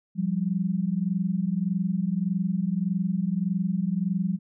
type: tone pair together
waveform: sine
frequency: 174.61 / 196.29 Hz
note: F3 / G3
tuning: 0 / +3 cents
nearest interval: major second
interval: 203 cents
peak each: -26 dBFS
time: 0.15-4.39 s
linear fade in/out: 50 ms
effects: none